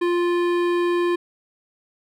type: tone with hard clipping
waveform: sine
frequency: 349.2 Hz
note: F4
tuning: in tune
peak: -20 dBFS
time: 0.01-1.16 s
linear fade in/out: 10 ms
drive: 15 dB
effects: none